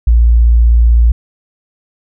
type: tone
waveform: sine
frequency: 57.9 Hz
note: A#1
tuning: 11 cents flat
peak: -4 dBFS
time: 0.07-1.12 s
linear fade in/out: 5 ms
effects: none